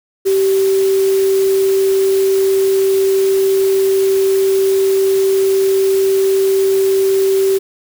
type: tone in noise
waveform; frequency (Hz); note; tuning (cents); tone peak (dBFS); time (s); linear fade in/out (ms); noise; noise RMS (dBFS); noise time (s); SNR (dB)
sine; 386.8; G4; -23; -10; 0.25-7.59; 20; white; -28; 0.25-7.59; +15
effects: none